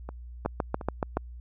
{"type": "two click trains", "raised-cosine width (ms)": 1, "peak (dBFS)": [-23, -12], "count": [4, 6], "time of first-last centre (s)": [[0.09, 1.173], [0.46, 1.17]], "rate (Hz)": [2.77, 7.04], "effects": ["added 60 Hz sine -40 dBFS peak until 1.4 s"]}